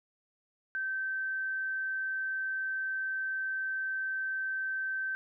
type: tone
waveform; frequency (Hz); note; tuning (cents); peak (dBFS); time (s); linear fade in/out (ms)
sine; 1549; G6; -21; -31; 0.75-5.15; 0
effects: none